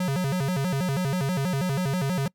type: tone with vibrato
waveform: square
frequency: 158.3 Hz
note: D#3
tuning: 30 cents sharp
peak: -24 dBFS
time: 0-2.28 s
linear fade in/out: 5 ms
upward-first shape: square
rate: 6.2 Hz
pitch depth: 250 cents each way
effects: noise-tail reverb RT60 0.1 s tail -24 dB re dry